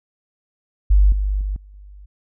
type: tone with level steps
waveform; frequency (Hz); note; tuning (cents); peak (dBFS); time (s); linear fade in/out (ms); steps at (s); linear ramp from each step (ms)
sine; 49.54; G1; +19; -9 / -17 / -20 / -40 / -38; 0.9-2.06; 10; 1.12 / 1.41 / 1.56 / 1.74; 2
effects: none